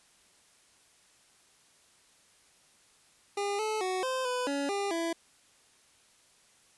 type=tone with pitch steps; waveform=25% pulse; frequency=404.1 / 433 / 371.6 / 518 / 499 / 281.5 / 400.7 / 333.3 Hz; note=G#4 / A4 / F#4 / C5 / B4 / C#4 / G4 / E4; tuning=-47 / -28 / +7 / -17 / +18 / +27 / +38 / +19 cents; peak=-26 dBFS; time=3.37-5.13 s; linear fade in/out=5 ms; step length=220 ms; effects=white hiss -63 dBFS RMS until 6.77 s + resampled to 24000 Hz